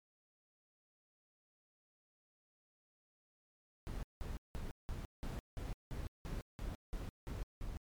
brown noise bursts, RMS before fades -42 dBFS, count 12, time 3.87-7.77 s, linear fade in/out 0 ms, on 160 ms, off 180 ms, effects MP3 96 kbps

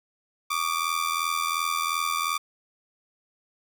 sawtooth ring-modulated tone, 1174.7 Hz, D6, in tune, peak -18 dBFS, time 0.5-2.38 s, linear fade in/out 10 ms, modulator 41.4 Hz, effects none

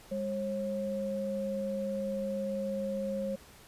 sine tone pair together, 202.6 / 540.9 Hz, G#3 / C#5, -43 / -43 cents, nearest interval octave + perfect fourth, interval 1700 cents, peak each -35 / -33 dBFS, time 0.11-3.36 s, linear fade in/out 10 ms, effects pink hiss -55 dBFS RMS until 3.67 s + resampled to 32000 Hz

